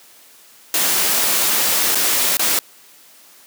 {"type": "noise with dropouts", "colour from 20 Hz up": "white", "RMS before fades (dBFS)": -17, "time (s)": [0.74, 2.59], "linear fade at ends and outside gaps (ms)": 1, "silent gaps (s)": [[1.948, 1.954], [2.37, 2.394]], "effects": ["white hiss -47 dBFS RMS until 3.46 s", "high-pass 200 Hz 12 dB/octave"]}